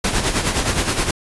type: noise with tremolo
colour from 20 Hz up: pink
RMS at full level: -17 dBFS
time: 0.04-1.11 s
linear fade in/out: 5 ms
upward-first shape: sine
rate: 9.6 Hz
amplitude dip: 60%
effects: resampled to 24000 Hz